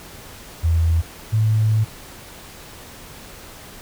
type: tone pair in turn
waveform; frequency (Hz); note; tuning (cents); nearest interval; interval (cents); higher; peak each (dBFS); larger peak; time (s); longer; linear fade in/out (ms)
sine; 82.41 / 109.05; E2 / A2; 0 / -15; perfect fourth; 485; second; -14; neither; 0.63-1.02 / 1.32-1.85; second; 20
effects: pink hiss -40 dBFS RMS until 3.81 s